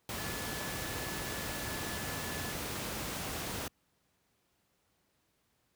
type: tone in noise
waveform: sine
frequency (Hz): 1724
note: A6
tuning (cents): -36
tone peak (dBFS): -46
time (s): 0.18-2.52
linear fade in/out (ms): 2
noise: pink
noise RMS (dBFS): -38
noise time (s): 0.09-3.68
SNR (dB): -11
effects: pink hiss -75 dBFS RMS until 5.75 s + high-pass 60 Hz 12 dB/octave